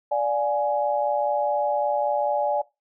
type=tone cluster; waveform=sine; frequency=586 / 710 / 835 Hz; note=D5 / F5 / G#5; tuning=-4 / +28 / +9 cents; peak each=-23 / -30 / -24 dBFS; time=0.11-2.62 s; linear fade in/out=10 ms; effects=noise-tail reverb RT60 0.2 s tail -19 dB re dry